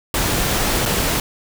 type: noise with dropouts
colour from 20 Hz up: pink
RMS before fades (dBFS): -19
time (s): 0.14-1.2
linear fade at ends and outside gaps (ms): 2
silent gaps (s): 0.855-0.859
effects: none